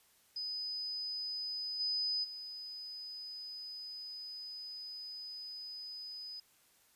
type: tone with level steps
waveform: sine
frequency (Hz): 5000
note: D#8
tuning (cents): +8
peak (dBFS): -37 / -32 / -43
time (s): 0.36-6.4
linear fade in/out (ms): 5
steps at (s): 1.79 / 2.23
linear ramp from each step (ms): 20
effects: white hiss -68 dBFS RMS until 6.95 s + resampled to 32000 Hz